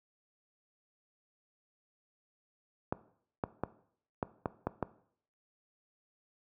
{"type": "clicks", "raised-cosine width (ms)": 1, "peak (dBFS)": -17, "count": 7, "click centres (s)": [2.925, 3.438, 3.636, 4.228, 4.458, 4.67, 4.827], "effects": ["noise-tail reverb RT60 0.6 s tail -17 dB re dry", "high-pass 80 Hz 12 dB/octave"]}